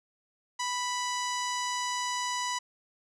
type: tone with low-pass filter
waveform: sawtooth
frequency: 988 Hz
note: B5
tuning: in tune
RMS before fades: -32 dBFS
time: 0.59-2.59 s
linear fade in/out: 10 ms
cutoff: 6800 Hz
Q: 2.5
effects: none